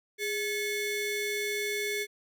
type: ring-modulated tone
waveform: 35% pulse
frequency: 1300 Hz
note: E6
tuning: 24 cents flat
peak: -25 dBFS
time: 0.18-2.07 s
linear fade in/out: 50 ms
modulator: 886 Hz
effects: none